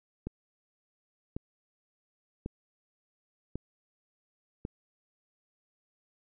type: click train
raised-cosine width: 3 ms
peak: -22 dBFS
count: 5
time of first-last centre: 0.27-4.651 s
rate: 0.913 Hz
effects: none